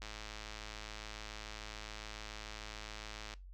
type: click train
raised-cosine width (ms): 0.2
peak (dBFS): -28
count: 356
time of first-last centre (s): 0.02-3.338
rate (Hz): 107
effects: noise-tail reverb RT60 0.2 s tail -19 dB re dry + added 46 Hz sine -49 dBFS peak until 3.53 s